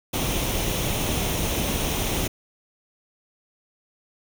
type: noise with comb filter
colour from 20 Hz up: pink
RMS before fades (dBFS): -25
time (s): 0.13-2.28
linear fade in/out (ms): 10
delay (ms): 0.32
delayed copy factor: +0.5
effects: none